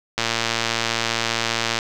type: click train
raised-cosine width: 0.2 ms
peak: -3 dBFS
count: 186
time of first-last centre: 0.18-1.789 s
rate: 115 Hz
effects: none